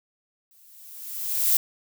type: noise with exponential growth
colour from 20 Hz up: violet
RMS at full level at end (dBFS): -18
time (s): 0.51-1.57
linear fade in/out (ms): 1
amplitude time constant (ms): 230
effects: none